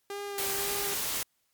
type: tone with vibrato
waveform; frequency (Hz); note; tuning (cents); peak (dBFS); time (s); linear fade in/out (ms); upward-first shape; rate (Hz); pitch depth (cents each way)
sawtooth; 400; G4; +35; -31; 0.1-0.94; 2; sine; 1.9; 24
type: noise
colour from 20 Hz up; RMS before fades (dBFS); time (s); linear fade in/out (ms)
white; -32; 0.38-1.23; 2
effects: white hiss -74 dBFS RMS until 1.53 s + MP3 96 kbps